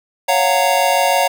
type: chord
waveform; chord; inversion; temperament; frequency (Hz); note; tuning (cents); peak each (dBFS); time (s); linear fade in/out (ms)
square; Gb major seventh; second; just; 555 / 693.7 / 740 / 925; Db5 / F5 / Gb5 / Bb5; +2 / -12 / 0 / -14; -19; 0.28-1.28; 10
effects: none